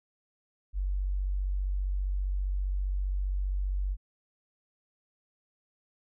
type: tone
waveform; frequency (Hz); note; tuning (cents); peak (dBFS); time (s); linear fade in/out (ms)
sine; 47.55; F#1; +48; -27; 0.73-3.97; 50
effects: none